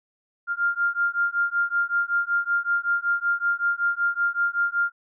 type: beating tone pair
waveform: sine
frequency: 1396.9 / 1402.2 Hz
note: F6 / F6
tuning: 0 / +7 cents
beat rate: 5.3 Hz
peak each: -24 dBFS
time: 0.47-4.92 s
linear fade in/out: 50 ms
effects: none